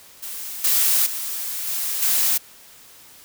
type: noise with level steps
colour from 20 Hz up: blue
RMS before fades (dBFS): -32 / -18 / -28 / -25 / -19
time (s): 0.22-2.38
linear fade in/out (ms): 10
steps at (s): 0.64 / 1.06 / 1.67 / 2.02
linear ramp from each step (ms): 5
effects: white hiss -47 dBFS RMS until 3.24 s